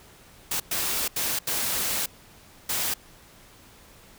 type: noise bursts at uneven times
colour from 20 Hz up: white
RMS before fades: -27 dBFS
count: 5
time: 0.51-0.6 / 0.71-1.08 / 1.16-1.39 / 1.47-2.06 / 2.69-2.94 s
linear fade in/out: 5 ms
effects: pink hiss -52 dBFS RMS until 4.18 s